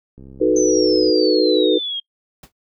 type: click train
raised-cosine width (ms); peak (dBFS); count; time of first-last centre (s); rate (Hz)
3; -28; 62; 0.18-1.096; 66.6
type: chord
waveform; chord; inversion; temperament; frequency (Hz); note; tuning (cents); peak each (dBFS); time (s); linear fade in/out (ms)
sine; B dominant seventh; first; equal; 311.1 / 370 / 440 / 493.9; D#4 / F#4 / A4 / B4; 0 / 0 / 0 / 0; -18; 0.4-1.79; 20
type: exponential sweep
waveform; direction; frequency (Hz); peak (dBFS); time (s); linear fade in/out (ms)
sine; down; 6240 to 3214; -22; 0.56-2; 5
type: noise with exponential decay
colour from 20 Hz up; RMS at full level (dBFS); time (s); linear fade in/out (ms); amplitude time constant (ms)
pink; -35; 2.43-2.52; 5; 18
effects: noise-tail reverb RT60 0.1 s tail -25 dB re dry